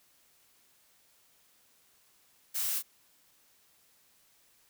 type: noise with echo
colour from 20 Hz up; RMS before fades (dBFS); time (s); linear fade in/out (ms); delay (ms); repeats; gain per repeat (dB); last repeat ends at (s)
blue; -33; 2.54-2.8; 20; 28; 1; -5; 2.828
effects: white hiss -66 dBFS RMS until 4.69 s